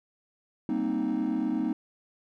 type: chord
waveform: triangle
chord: C minor seventh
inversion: second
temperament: equal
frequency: 196 / 233.1 / 261.6 / 311.1 Hz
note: G3 / Bb3 / C4 / Eb4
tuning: 0 / 0 / 0 / 0 cents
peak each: -33 / -28 / -28 / -27 dBFS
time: 0.69-1.73 s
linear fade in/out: 2 ms
effects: tanh soft clip ceiling -19 dBFS